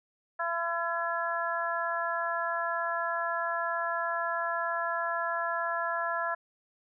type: harmonic tone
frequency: 337.9 Hz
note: E4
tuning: 43 cents sharp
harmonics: 2 / 3 / 4 / 5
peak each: -34 / -34 / -34 / -34 dBFS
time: 0.39-6.35 s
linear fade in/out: 10 ms
effects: none